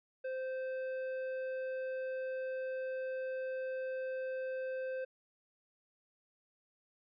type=tone with hard clipping; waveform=sine; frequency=520 Hz; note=C5; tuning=11 cents flat; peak=-38 dBFS; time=0.24-5.05 s; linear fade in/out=10 ms; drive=8 dB; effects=resampled to 11025 Hz